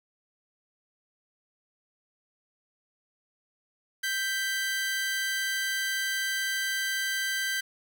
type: tone pair together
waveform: sawtooth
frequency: 1568 / 1983 Hz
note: G6 / B6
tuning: 0 / +7 cents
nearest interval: major third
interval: 407 cents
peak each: -25 / -31 dBFS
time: 4.03-7.61 s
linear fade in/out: 10 ms
effects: 10-bit